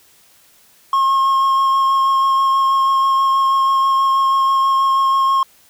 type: tone with vibrato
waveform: triangle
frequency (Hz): 1078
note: C#6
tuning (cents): -49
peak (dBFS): -10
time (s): 0.93-5.43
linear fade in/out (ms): 2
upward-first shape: sine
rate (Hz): 6.2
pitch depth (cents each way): 11
effects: white hiss -51 dBFS RMS until 5.69 s